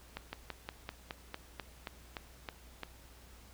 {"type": "slowing click train", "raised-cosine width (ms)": 0.3, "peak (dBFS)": -23, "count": 12, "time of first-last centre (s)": [0.17, 2.833], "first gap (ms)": 160, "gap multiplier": 1.08, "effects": ["added 60 Hz sine -57 dBFS peak until 3.53 s", "pink hiss -59 dBFS RMS until 3.53 s"]}